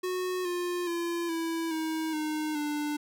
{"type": "tone with pitch steps", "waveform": "square", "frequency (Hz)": [366.5, 353.8, 341.6, 329.7, 318.3, 307.3, 296.7], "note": ["F#4", "F4", "F4", "E4", "D#4", "D#4", "D4"], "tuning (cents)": [-16, 23, -38, 0, 39, -21, 18], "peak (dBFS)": -30, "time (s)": [0.03, 2.97], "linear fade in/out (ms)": 10, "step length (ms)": 420, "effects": []}